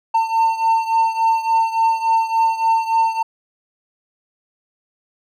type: beating tone pair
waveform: triangle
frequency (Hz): 901 / 904.5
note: A5 / A5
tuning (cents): +41 / +48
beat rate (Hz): 3.5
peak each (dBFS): -14 / -18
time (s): 0.14-3.23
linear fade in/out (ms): 10
effects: none